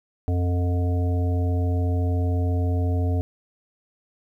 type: harmonic tone with a mistuned harmonic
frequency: 88.6 Hz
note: F2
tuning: 25 cents sharp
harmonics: 1 / 3 / 5 / 7 / 8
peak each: -20 / -30 / -34 / -37 / -38 dBFS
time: 0.28-3.21 s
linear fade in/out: 0 ms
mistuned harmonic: 8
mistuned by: +44 cents
effects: 10-bit